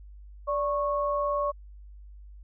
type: tone pair together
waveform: sine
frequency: 583 / 1100.6 Hz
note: D5 / C#6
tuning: -13 / -13 cents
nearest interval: major seventh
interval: 1100 cents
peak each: -27 / -28 dBFS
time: 0.47-1.52 s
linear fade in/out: 20 ms
effects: added 50 Hz sine -44 dBFS peak until 2.43 s